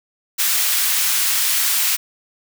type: high-pass noise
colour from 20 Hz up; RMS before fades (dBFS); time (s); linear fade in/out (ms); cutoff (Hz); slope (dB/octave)
white; -18; 0.38-1.97; 20; 1400; 12
effects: none